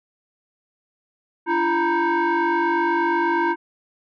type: tone with frequency modulation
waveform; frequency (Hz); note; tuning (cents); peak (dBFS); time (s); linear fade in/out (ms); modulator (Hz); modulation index
sine; 292.8; D4; -5; -16; 1.46-3.56; 50; 634; 2
effects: tanh soft clip ceiling -14 dBFS